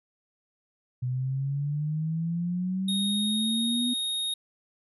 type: exponential sweep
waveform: sine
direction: up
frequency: 124.1 to 247.5 Hz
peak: -26 dBFS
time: 1.02-3.94 s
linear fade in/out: 10 ms
type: tone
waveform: square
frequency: 3729 Hz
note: A#7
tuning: in tune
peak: -28 dBFS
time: 2.88-4.34 s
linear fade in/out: 5 ms
effects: resampled to 32000 Hz